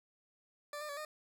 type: tone with pitch steps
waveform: 20% pulse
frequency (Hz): 587 / 602 / 572 / 611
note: D5 / D5 / D5 / D#5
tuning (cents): -1 / +43 / -46 / -32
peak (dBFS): -36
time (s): 0.73-1.05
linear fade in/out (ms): 2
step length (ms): 80
effects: 13-bit